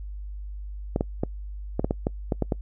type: clicks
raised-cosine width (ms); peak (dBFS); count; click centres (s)
2; -10; 10; 0.961 / 1.009 / 1.235 / 1.795 / 1.845 / 1.909 / 2.069 / 2.322 / 2.423 / 2.522
effects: noise-tail reverb RT60 0.1 s tail -26 dB re dry + added 50 Hz sine -33 dBFS peak until 2.61 s